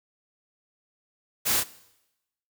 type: noise with echo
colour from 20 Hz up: white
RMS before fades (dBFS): -25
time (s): 1.45-1.61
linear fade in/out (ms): 20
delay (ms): 31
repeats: 1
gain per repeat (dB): -3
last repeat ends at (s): 1.641
effects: noise-tail reverb RT60 0.9 s tail -19 dB re dry